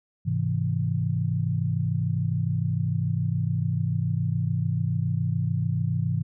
sine chord, Ab augmented, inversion none, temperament equal with one note detuned, 103.83 / 130.81 / 163.68 Hz, Ab2 / C3 / E3, 0 / 0 / -12 cents, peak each -27 dBFS, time 0.25-6.23 s, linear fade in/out 20 ms, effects none

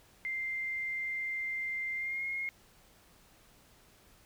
sine tone with pitch glide, 2093 to 2147 Hz, C7 to C7, 0 to +44 cents, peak -33 dBFS, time 0.25-2.49 s, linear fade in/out 0 ms, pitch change +44 cents, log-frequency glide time 1.96-2.24 s, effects pink hiss -62 dBFS RMS until 4.25 s

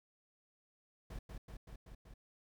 brown noise with echo, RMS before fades -45 dBFS, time 1.1-1.19 s, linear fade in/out 5 ms, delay 190 ms, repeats 5, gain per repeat -2 dB, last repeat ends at 2.14 s, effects none

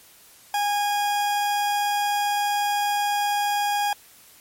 40% pulse tone, 821 Hz, G#5, 20 cents flat, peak -20 dBFS, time 0.54-3.93 s, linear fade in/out 2 ms, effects white hiss -51 dBFS RMS until 4.4 s + MP3 64 kbps

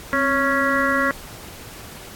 harmonic tone with a mistuned harmonic, 277.2 Hz, C#4, in tune, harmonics 1 / 2 / 4 / 5 / 6 / 7, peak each -24 / -24 / -24 / -24 / -24 / -24 dBFS, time 0.13-1.11 s, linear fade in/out 0 ms, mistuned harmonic 1, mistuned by -69 cents, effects pink hiss -39 dBFS RMS until 2.15 s + AAC 64 kbps

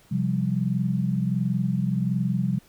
sine chord, C suspended fourth, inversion none, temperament equal, 130.81 / 174.61 / 196 Hz, C3 / F3 / G3, 0 / 0 / 0 cents, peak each -26 dBFS, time 0.11-2.59 s, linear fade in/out 10 ms, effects pink hiss -57 dBFS RMS until 2.68 s

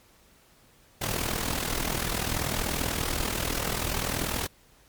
pink noise with amplitude modulation, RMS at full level -26 dBFS, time 1.01-4.47 s, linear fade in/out 10 ms, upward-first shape sine, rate 40.6 Hz, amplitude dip 70%, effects pink hiss -59 dBFS RMS until 4.88 s + MP3 96 kbps

